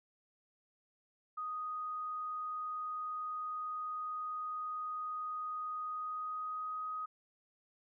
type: tone with pitch glide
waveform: sine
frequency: 1244.5 to 1255.3 Hz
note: D#6 to D#6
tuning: 0 to +15 cents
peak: -37 dBFS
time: 1.37-7.06 s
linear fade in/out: 10 ms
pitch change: +15 cents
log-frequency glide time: 5.85-6.86 s
effects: none